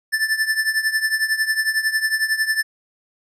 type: tone with tremolo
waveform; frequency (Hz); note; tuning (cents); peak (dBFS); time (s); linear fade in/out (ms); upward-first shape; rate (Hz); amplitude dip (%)
square; 1760; A6; 0; -15; 0.12-2.63; 20; triangle; 11; 85
effects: resampled to 32000 Hz